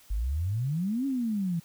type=exponential two-way sweep; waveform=sine; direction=up then down; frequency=47.1 to 280 to 162.5 Hz; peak=-26 dBFS; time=0.1-1.6 s; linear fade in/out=10 ms; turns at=1.06 s; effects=white hiss -57 dBFS RMS until 1.64 s